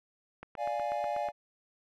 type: click train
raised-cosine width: 0.5 ms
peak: -28 dBFS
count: 8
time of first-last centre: 0.43-1.287 s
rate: 8.17 Hz
type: chord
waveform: triangle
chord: D diminished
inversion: none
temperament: equal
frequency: 587.3 / 698.5 / 830.6 Hz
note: D5 / F5 / Ab5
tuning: 0 / 0 / 0 cents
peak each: -33 dBFS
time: 0.57-1.32 s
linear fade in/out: 50 ms
effects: none